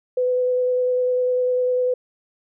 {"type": "tone with vibrato", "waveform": "sine", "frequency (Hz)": 501, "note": "B4", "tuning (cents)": 25, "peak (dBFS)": -17, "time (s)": [0.17, 1.94], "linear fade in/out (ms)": 5, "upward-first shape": "square", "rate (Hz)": 10, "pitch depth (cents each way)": 8, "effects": []}